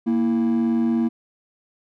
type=tone pair together; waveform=triangle; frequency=232.9 / 329.6 Hz; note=A#3 / E4; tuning=-1 / 0 cents; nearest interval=tritone; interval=601 cents; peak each=-15 / -21 dBFS; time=0.06-1.09 s; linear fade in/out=20 ms; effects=tanh soft clip ceiling -13 dBFS